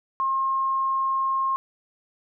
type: tone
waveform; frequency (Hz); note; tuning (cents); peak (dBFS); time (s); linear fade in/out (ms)
sine; 1070; C6; +38; -21; 0.2-1.56; 0
effects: none